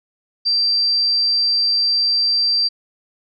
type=tone; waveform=sine; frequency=4699 Hz; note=D8; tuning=in tune; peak=-14 dBFS; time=0.45-2.69 s; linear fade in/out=20 ms; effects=none

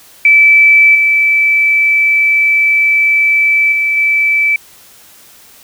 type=tone with level steps; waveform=sine; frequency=2314 Hz; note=D7; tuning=26 cents flat; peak=-3 / -7 / -10 / -8 dBFS; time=0.25-4.56 s; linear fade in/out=2 ms; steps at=0.95 / 3.72 / 3.97 s; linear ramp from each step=2 ms; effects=white hiss -41 dBFS RMS until 5.63 s

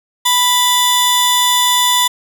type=tone pair together; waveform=sawtooth; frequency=987 / 3517 Hz; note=B5 / A7; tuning=-1 / -1 cents; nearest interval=octave + minor seventh; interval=2200 cents; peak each=-10 dBFS; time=0.25-2.08 s; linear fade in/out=10 ms; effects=none

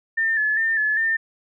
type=tone with vibrato; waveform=sine; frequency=1760 Hz; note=A6; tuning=in tune; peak=-18 dBFS; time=0.17-1.17 s; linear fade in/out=10 ms; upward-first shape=square; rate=2.5 Hz; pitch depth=42 cents each way; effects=none

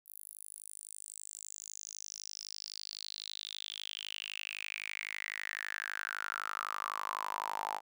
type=tone with high-pass filter sweep; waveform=sawtooth; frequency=51.91 Hz; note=G#1; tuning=in tune; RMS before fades=-42 dBFS; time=0.05-7.81 s; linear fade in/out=50 ms; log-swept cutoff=12000 to 840 Hz; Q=7.6; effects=none

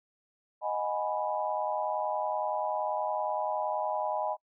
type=chord; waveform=sine; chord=G# minor seventh; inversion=second; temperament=equal; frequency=622.3 / 740 / 830.6 / 987.8 Hz; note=D#5 / F#5 / G#5 / B5; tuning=0 / 0 / 0 / 0 cents; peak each=-33 / -37 / -33 / -35 dBFS; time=0.61-4.37 s; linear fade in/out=50 ms; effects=noise-tail reverb RT60 0.1 s tail -25 dB re dry

